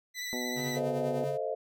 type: tone with vibrato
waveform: 20% pulse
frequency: 1986 Hz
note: B6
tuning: 9 cents sharp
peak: -30 dBFS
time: 0.14-0.8 s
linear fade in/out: 50 ms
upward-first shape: triangle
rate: 13 Hz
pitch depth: 26 cents each way
type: harmonic tone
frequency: 123.47 Hz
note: B2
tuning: in tune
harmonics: 2 / 3 / 4 / 5 / 6 / 7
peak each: -36 / -40 / -42 / -44 / -46 / -47 dBFS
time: 0.33-1.24 s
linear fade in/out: 0 ms
type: tone with tremolo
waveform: square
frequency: 139.9 Hz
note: C#3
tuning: 16 cents sharp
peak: -35 dBFS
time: 0.55-1.38 s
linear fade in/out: 50 ms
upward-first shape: triangle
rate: 10 Hz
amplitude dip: 60%
type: chord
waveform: sine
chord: F dominant seventh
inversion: first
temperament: equal with one note detuned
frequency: 440 / 523.3 / 622.3 / 684.5 Hz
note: A4 / C5 / Eb5 / F5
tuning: 0 / 0 / 0 / -35 cents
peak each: -36 / -35 / -35 / -38 dBFS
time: 0.76-1.55 s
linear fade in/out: 10 ms
effects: none